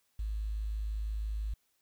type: tone with quantisation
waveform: sine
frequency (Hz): 53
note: G#1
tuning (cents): +36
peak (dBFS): -32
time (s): 0.19-1.54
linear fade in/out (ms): 5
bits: 10
effects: white hiss -75 dBFS RMS until 1.81 s